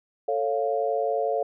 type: chord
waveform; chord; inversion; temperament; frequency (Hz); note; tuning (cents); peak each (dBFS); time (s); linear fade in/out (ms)
sine; A augmented; none; equal with one note detuned; 443.3 / 554.4 / 698.5; A4 / C#5 / E#5; +13 / 0 / 0; -27; 0.28-1.43; 5
effects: none